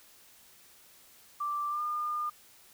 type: tone with pitch glide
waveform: sine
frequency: 1174.7 to 1209.8 Hz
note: D6 to D#6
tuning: 0 to -49 cents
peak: -30 dBFS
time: 1.4-2.3 s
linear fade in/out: 10 ms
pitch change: +51 cents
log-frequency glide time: 1.69-1.81 s
effects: white hiss -58 dBFS RMS until 2.73 s